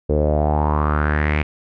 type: tone with low-pass filter sweep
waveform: sawtooth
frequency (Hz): 75.1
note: D2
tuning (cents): +39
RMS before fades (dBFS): -18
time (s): 0.09-1.43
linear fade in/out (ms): 10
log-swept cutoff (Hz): 460 to 2400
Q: 5.3
effects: none